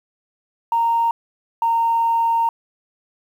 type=tone pair in turn; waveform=sine; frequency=926 / 920.9 Hz; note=A#5 / A#5; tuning=-12 / -21 cents; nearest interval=unison; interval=9 cents; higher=first; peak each=-14 dBFS; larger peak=neither; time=0.72-1.11 / 1.62-2.49 s; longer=second; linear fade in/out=2 ms; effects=tanh soft clip ceiling -10 dBFS + 8-bit